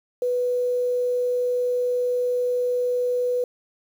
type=tone; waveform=sine; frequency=493.9 Hz; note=B4; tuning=in tune; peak=-20 dBFS; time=0.22-3.44 s; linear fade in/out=2 ms; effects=8-bit